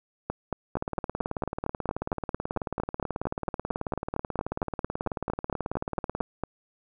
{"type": "two click trains", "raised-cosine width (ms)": 1, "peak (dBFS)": [-14, -16], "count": [28, 101], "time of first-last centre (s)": [[0.3, 6.436], [0.77, 6.205]], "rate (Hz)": [4.4, 18.4], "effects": []}